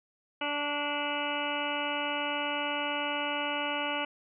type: harmonic tone with a mistuned harmonic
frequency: 291.9 Hz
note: D4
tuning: 10 cents flat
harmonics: 1 / 2 / 3 / 4 / 5 / 7 / 8 / 9 / 10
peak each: -39 / -37 / -36 / -40 / -38 / -41 / -40 / -39 / -37 dBFS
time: 0.41-4.05 s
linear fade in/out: 5 ms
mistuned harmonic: 4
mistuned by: -22 cents
effects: none